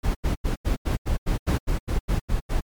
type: noise bursts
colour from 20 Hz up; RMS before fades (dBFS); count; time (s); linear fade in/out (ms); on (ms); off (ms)
brown; -22; 13; 0.03-2.61; 20; 120; 85
effects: MP3 96 kbps